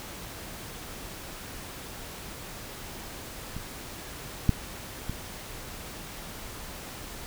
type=clicks; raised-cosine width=5 ms; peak=-22 / -7 / -19 dBFS; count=3; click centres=3.566 / 4.493 / 5.096 s; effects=pink hiss -41 dBFS RMS until 7.26 s